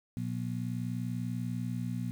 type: harmonic tone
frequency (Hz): 60.2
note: B1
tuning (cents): -44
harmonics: 2 / 3 / 4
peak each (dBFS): -35 / -37 / -38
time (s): 0.17-2.11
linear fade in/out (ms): 0
effects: 9-bit